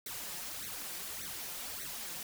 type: noise with flanger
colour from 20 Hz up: white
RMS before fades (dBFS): -42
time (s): 0.06-2.23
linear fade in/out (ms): 2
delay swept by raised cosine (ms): 0.49 to 5.79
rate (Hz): 1.7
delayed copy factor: +0.95
effects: none